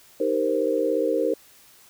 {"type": "chord", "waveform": "sine", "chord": "C minor seventh", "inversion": "first", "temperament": "equal", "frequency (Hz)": [311.1, 392, 466.2, 523.3], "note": ["Eb4", "G4", "Bb4", "C5"], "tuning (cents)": [0, 0, 0, 0], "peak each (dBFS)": [-27, -28, -24, -25], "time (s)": [0.2, 1.34], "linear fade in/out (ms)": 5, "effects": ["white hiss -53 dBFS RMS until 1.89 s"]}